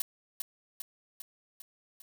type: noise with echo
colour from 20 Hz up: blue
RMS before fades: -31 dBFS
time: 0-0.02 s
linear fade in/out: 2 ms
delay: 400 ms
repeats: 5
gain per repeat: -4 dB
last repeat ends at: 2.02 s
effects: none